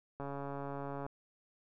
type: click train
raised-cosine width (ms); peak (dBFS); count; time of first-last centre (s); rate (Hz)
1; -28; 122; 0.2-1.064; 140
effects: none